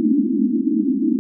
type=band-pass noise; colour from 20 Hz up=white; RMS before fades=-18 dBFS; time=0-1.19 s; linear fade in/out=0 ms; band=210 to 320 Hz; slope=96 dB/octave; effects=none